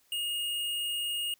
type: tone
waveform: square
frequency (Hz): 2854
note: F7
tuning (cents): +37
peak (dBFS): -31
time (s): 0.12-1.34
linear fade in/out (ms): 2
effects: white hiss -67 dBFS RMS until 1.39 s